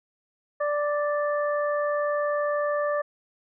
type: harmonic tone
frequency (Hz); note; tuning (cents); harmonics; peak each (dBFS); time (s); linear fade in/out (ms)
587; D5; -1; 1 / 2 / 3; -24 / -30 / -34; 0.6-3.02; 10
effects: none